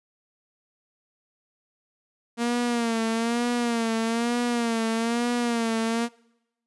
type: tone with vibrato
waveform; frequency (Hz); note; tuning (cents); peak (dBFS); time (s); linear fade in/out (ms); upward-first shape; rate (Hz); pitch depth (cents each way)
sawtooth; 233.1; A#3; 0; -19; 2.37-6.09; 50; sine; 1.1; 64
effects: noise-tail reverb RT60 0.9 s tail -25 dB re dry + resampled to 24000 Hz